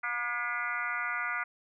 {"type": "harmonic tone with a mistuned harmonic", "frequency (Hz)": 240, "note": "B3", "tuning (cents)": -49, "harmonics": [3, 4, 5, 6, 7, 8, 9, 10], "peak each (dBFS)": [-44, -44, -37, -34, -44, -37, -41, -44], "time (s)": [0.03, 1.44], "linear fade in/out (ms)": 10, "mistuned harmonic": 8, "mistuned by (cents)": 76, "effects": []}